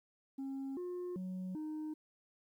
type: tone with pitch steps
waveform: sine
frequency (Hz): 270.6 / 357.7 / 185 / 308.6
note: C#4 / F4 / F#3 / D#4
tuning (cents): -42 / +41 / 0 / -14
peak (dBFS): -36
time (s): 0.38-1.94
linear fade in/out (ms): 10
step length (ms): 390
effects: tanh soft clip ceiling -38 dBFS + 12-bit